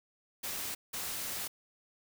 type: noise bursts at uneven times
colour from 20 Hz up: white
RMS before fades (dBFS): -38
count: 2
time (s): 0.43-0.75 / 0.93-1.48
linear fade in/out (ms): 10
effects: none